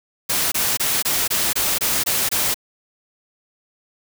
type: noise bursts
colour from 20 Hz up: white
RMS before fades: -20 dBFS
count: 9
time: 0.29-2.544 s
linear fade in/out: 10 ms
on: 230 ms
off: 23 ms
effects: none